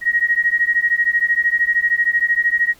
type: beating tone pair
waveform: sine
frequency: 1884 / 1897 Hz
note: A#6 / A#6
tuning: +18 / +30 cents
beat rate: 13 Hz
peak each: -17 dBFS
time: 0.01-2.75 s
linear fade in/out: 50 ms
effects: pink hiss -50 dBFS RMS until 2.79 s